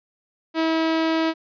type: tone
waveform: sawtooth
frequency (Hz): 323.1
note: E4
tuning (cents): -35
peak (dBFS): -15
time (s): 0.54-1.34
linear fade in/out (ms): 50
effects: resampled to 11025 Hz